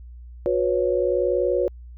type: chord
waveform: sine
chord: F# suspended fourth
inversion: none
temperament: equal with one note detuned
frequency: 363.8 / 493.9 / 554.4 Hz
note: F#4 / B4 / C#5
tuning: -29 / 0 / 0 cents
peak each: -23 dBFS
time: 0.46-1.68 s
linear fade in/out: 0 ms
effects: added 60 Hz sine -38 dBFS peak until 1.97 s